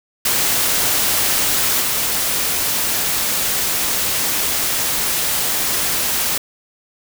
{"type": "noise with level steps", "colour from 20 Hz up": "white", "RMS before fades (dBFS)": [-17, -19], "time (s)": [0.25, 6.38], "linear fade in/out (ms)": 5, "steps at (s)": 1.8, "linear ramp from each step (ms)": 20, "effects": []}